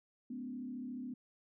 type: tone with frequency modulation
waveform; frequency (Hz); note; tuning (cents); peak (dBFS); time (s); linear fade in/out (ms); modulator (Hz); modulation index
sine; 250; B3; +21; -40; 0.3-1.14; 5; 34.2; 0.84
effects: none